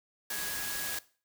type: tone in noise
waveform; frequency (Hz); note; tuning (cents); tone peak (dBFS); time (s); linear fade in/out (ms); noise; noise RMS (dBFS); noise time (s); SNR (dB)
sine; 1661.2; G#6; 0; -40; 0.3-0.99; 5; white; -36; 0.3-0.99; -7
effects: noise-tail reverb RT60 0.4 s tail -19 dB re dry